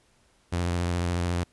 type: tone with vibrato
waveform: sawtooth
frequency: 87.31 Hz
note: F2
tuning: in tune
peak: -21 dBFS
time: 0.52-1.44 s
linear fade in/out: 10 ms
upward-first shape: square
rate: 14 Hz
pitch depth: 29 cents each way
effects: pink hiss -64 dBFS RMS until 1.52 s + resampled to 24000 Hz